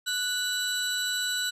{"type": "tone pair together", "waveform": "30% pulse", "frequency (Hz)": [1480, 3951], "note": ["F#6", "B7"], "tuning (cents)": [0, 0], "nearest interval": "octave + perfect fourth", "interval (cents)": 1700, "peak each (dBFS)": -27, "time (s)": [0.06, 1.51], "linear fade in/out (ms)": 20, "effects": ["resampled to 32000 Hz"]}